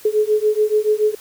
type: beating tone pair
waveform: sine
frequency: 422.7 / 429.7 Hz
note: G#4 / A4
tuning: +31 / -41 cents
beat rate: 7 Hz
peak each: -17 dBFS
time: 0.05-1.15 s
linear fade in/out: 5 ms
effects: white hiss -43 dBFS RMS until 1.2 s